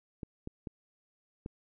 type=clicks; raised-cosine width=3 ms; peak=-26 dBFS; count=4; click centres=0.232 / 0.474 / 0.672 / 1.461 s; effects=none